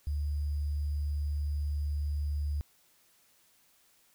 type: tone with sample-and-hold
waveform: sine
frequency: 73.2 Hz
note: D2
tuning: 5 cents flat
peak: -29 dBFS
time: 0.07-2.61 s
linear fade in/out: 0 ms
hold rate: 4900 Hz
effects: white hiss -66 dBFS RMS until 4.14 s